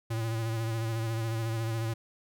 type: tone with vibrato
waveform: square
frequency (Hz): 113.2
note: A2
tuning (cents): +50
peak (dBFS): -30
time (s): 0.1-1.94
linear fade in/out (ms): 10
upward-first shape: sine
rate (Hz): 14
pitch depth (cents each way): 36
effects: none